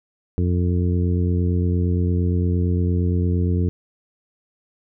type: harmonic tone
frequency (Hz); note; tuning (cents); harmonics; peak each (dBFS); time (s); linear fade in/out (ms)
88.7; F2; +27; 1 / 2 / 3 / 4 / 5; -18 / -24 / -28 / -30 / -32; 0.38-3.69; 0
effects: none